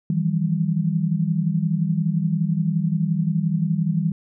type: tone cluster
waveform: sine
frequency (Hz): 159.4 / 171 / 196.5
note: D#3 / F3 / G3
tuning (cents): +42 / -36 / +4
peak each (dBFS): -21 / -25 / -24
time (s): 0.1-4.12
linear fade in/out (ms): 2
effects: none

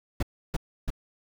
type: noise bursts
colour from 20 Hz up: brown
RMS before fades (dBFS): -26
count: 3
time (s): 0.2-0.904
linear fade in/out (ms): 5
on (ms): 28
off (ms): 310
effects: none

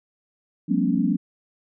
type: tone cluster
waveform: sine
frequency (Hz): 177.8 / 196.7 / 227.8 / 257.4 / 284.8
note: F3 / G3 / A#3 / C4 / C#4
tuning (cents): +31 / +6 / -40 / -28 / +47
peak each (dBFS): -25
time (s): 0.68-1.17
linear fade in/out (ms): 20
effects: none

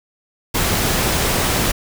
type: noise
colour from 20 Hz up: pink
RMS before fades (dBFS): -18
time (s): 0.54-1.72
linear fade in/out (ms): 10
effects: none

